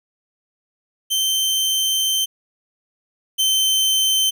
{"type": "tone pair in turn", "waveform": "sawtooth", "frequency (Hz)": [3107, 3094], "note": ["G7", "G7"], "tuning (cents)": [-16, -23], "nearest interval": "unison", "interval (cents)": 7, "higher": "first", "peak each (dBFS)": [-14, -12], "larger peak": "second", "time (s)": [[1.1, 2.26], [3.38, 4.31]], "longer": "first", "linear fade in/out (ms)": 20, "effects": []}